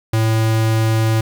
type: tone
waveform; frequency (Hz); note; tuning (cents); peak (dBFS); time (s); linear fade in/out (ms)
square; 111.3; A2; +20; -14; 0.13-1.21; 5
effects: 8-bit